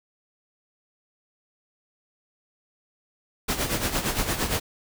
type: noise with tremolo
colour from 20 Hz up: pink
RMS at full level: -24 dBFS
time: 3.48-4.6 s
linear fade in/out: 10 ms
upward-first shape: sine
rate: 8.7 Hz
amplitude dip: 65%
effects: none